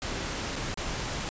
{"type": "noise with dropouts", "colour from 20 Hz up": "pink", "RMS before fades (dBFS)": -33, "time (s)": [0.02, 1.29], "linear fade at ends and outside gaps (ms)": 0, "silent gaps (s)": [[0.557, 0.562], [0.742, 0.774]], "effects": ["resampled to 16000 Hz"]}